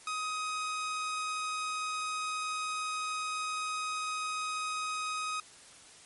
sawtooth tone, 1257 Hz, D#6, 17 cents sharp, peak -29 dBFS, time 0.07-5.4 s, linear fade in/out 2 ms, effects white hiss -54 dBFS RMS until 6.05 s + MP3 48 kbps

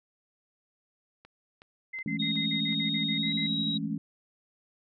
click train, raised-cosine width 0.3 ms, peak -34 dBFS, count 5, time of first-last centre 1.25-2.726 s, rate 2.71 Hz
sine tone bursts, 2067 Hz, C7, 22 cents flat, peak -34 dBFS, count 11, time 1.93-3.47 s, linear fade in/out 10 ms, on 100 ms, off 44 ms
sine chord, A major seventh, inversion second, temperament equal, 164.81 / 207.7 / 220 / 277.2 Hz, E3 / G#3 / A3 / C#4, 0 / 0 / 0 / 0 cents, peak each -35 dBFS, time 2.06-3.98 s, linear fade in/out 2 ms
sine tone with pitch glide, 3729 to 3832 Hz, A#7 to A#7, 0 to +47 cents, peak -29 dBFS, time 2.19-3.78 s, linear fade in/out 10 ms, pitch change +47 cents, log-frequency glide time 3.16-3.31 s
effects none

